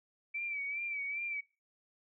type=tone with vibrato; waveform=sine; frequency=2311 Hz; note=D7; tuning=28 cents flat; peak=-35 dBFS; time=0.34-1.41 s; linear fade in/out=10 ms; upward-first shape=sine; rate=2.5 Hz; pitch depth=59 cents each way; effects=noise-tail reverb RT60 0.3 s tail -21 dB re dry